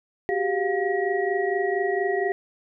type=tone cluster; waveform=sine; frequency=376.1 / 400.4 / 707 / 1906 Hz; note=F#4 / G4 / F5 / A#6; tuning=+28 / +37 / +21 / +38 cents; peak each=-27 / -25 / -28 / -30 dBFS; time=0.29-2.32 s; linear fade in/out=0 ms; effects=none